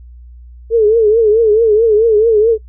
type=tone with vibrato; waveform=sine; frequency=440 Hz; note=A4; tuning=in tune; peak=-6 dBFS; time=0.7-2.58 s; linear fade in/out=50 ms; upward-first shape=triangle; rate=4.6 Hz; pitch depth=120 cents each way; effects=noise-tail reverb RT60 0.1 s tail -22 dB re dry + added 60 Hz sine -33 dBFS peak until 2.68 s